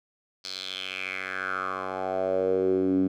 10% pulse tone with band-pass filter sweep, 94.1 Hz, F#2, 30 cents sharp, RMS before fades -28 dBFS, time 0.44-3.08 s, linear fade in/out 10 ms, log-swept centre 4700 to 250 Hz, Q 4.8, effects none

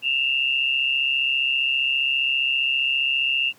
sine tone pair together, 2681 / 2816 Hz, E7 / F7, +29 / +14 cents, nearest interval minor second, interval 85 cents, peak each -22 dBFS, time 0.02-3.53 s, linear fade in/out 50 ms, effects pink hiss -54 dBFS RMS until 3.58 s + high-pass 150 Hz 12 dB/octave

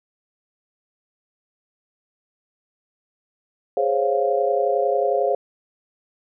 sine chord, Db major seventh, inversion second, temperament equal, 415.3 / 523.3 / 554.4 / 698.5 Hz, Ab4 / C5 / Db5 / F5, 0 / 0 / 0 / 0 cents, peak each -23 dBFS, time 3.77-5.35 s, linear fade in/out 2 ms, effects none

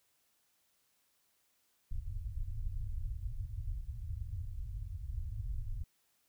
pink low-pass noise, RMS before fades -39 dBFS, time 1.91-5.84 s, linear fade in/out 5 ms, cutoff 110 Hz, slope 48 dB/octave, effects white hiss -75 dBFS RMS until 6.28 s

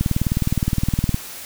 click train, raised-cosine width 5 ms, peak -6 dBFS, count 23, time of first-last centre 0.01-1.144 s, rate 19.4 Hz, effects white hiss -35 dBFS RMS until 1.45 s

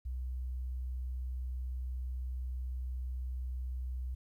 sine tone, 63 Hz, B1, 35 cents sharp, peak -35 dBFS, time 0.05-4.15 s, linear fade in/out 10 ms, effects 12-bit

